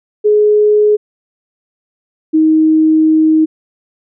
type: tone pair in turn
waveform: sine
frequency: 420.6 / 314.6 Hz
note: G#4 / D#4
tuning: +22 / +19 cents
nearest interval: perfect fourth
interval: 503 cents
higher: first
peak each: -6 dBFS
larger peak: neither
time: 0.24-0.97 / 2.33-3.46 s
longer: second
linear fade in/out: 20 ms
effects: none